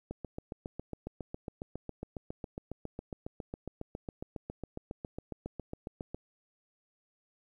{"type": "click train", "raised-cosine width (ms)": 2, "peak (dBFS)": -25, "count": 45, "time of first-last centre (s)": [0.11, 6.146], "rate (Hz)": 7.29, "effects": ["11-bit"]}